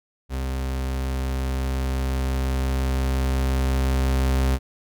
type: tone with level ramp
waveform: 40% pulse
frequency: 65.7 Hz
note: C2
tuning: 8 cents sharp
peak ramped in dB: -24 to -17 dBFS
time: 0.29-4.59 s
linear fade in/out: 50 ms
effects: none